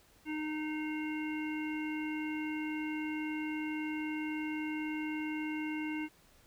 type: harmonic tone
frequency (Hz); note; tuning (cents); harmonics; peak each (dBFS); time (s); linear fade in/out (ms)
307.3; D#4; -21; 1 / 3 / 5 / 7 / 9; -35 / -47 / -49 / -44 / -47; 0.25-6.09; 50
effects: pink hiss -64 dBFS RMS until 6.46 s